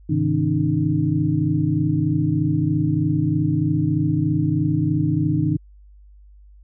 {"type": "tone cluster", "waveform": "sine", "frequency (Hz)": [104.1, 135, 158.2, 269.6, 304.4], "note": ["G#2", "C#3", "D#3", "C#4", "D#4"], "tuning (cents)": [5, -45, 29, -48, -38], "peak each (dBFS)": [-25, -24, -21, -29, -22], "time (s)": [0.09, 5.57], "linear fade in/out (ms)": 10, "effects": ["added 50 Hz sine -44 dBFS peak until 6.63 s"]}